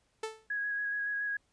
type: tone with exponential decay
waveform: sawtooth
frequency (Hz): 440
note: A4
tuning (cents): 0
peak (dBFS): -28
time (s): 0.23-0.47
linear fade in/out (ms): 5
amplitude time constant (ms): 51
type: tone with vibrato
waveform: sine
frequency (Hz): 1659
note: G#6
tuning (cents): -2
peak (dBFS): -31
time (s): 0.5-1.37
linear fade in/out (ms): 5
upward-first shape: square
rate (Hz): 7.1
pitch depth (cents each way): 13
effects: pink hiss -73 dBFS RMS until 1.52 s + resampled to 22050 Hz